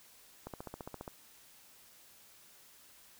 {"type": "click train", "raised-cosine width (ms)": 1, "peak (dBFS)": -28, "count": 10, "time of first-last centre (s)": [0.47, 1.078], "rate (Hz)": 14.8, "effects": ["white hiss -60 dBFS RMS until 3.19 s"]}